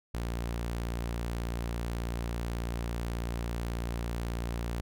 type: tone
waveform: sawtooth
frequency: 58.27 Hz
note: A#1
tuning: in tune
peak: -28 dBFS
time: 0.14-4.81 s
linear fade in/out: 5 ms
effects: none